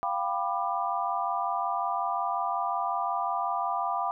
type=chord; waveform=sine; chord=G dominant seventh; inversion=third; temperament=equal with one note detuned; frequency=698.5 / 784 / 987.8 / 1191.7 Hz; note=F5 / G5 / B5 / D6; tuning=0 / 0 / 0 / +25 cents; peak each=-32 dBFS; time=0.03-4.11 s; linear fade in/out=0 ms; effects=none